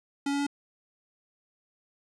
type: tone with pitch steps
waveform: square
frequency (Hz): 280.9 / 282.9 / 284.8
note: C#4 / C#4 / C#4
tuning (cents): +23 / +35 / +47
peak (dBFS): -27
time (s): 0.26-0.467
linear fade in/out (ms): 5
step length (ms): 69
effects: resampled to 22050 Hz + 10-bit